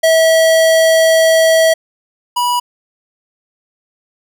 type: tone pair in turn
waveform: square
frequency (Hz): 648 / 975.4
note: E5 / B5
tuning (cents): -30 / -22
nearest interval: perfect fifth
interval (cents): 708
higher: second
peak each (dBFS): -8 / -13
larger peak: first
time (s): 0.03-1.74 / 2.36-2.6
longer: first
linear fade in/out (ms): 10
effects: none